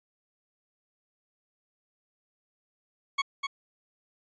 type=tone with echo; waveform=20% pulse; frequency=1108.7 Hz; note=C#6; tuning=in tune; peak=-19 dBFS; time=3.18-3.22 s; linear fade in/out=10 ms; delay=250 ms; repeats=1; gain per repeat=-5 dB; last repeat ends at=3.47 s; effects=resampled to 16000 Hz